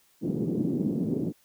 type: band-pass noise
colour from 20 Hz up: pink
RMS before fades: -28 dBFS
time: 0.21-1.33 s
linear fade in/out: 50 ms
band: 170 to 330 Hz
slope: 24 dB/octave
effects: white hiss -64 dBFS RMS until 1.44 s